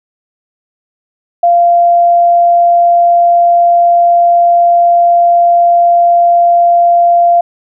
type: tone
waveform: sine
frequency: 692 Hz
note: F5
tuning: 16 cents flat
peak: -4 dBFS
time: 1.43-7.41 s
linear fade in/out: 5 ms
effects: none